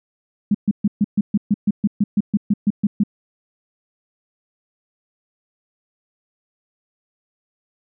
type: tone bursts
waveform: sine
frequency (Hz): 205.8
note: G#3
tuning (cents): -16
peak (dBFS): -12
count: 16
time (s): 0.51-3.036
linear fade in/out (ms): 5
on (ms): 36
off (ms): 130
effects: none